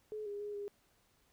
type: tone with pitch steps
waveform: sine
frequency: 427.4 / 407.7 / 414.1 / 406.9 Hz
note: G#4 / G#4 / G#4 / G#4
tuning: +50 / -32 / -5 / -35 cents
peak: -39 dBFS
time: 0.12-0.68 s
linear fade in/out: 0 ms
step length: 140 ms
effects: pink hiss -72 dBFS RMS until 1.32 s